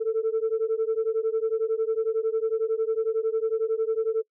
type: beating tone pair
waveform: sine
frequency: 440 / 451 Hz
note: A4 / A4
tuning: 0 / +43 cents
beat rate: 11 Hz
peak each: -24 / -24 dBFS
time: 0-4.23 s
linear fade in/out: 20 ms
effects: noise-tail reverb RT60 0.1 s tail -24 dB re dry + tanh soft clip ceiling -18 dBFS